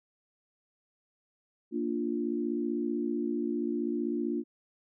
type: chord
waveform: sine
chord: Bb major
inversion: none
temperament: equal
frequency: 233.1 / 293.7 / 349.2 Hz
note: Bb3 / D4 / F4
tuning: 0 / 0 / 0 cents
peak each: -33 dBFS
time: 1.71-4.44 s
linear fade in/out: 50 ms
effects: none